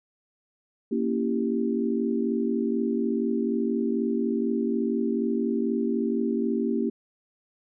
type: chord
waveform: sine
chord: A# diminished seventh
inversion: none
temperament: equal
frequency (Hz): 233.1 / 277.2 / 329.6 / 392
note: A#3 / C#4 / E4 / G4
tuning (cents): 0 / 0 / 0 / 0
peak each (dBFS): -26 / -30 / -31 / -29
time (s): 0.91-6.9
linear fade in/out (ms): 10
effects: none